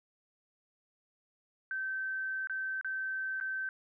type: tone with dropouts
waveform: sine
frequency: 1546 Hz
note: G6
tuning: 24 cents flat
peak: -33 dBFS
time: 1.71-3.69 s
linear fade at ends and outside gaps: 1 ms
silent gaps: 2.472-2.497 / 2.812-2.846 / 3.401-3.41 s
effects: none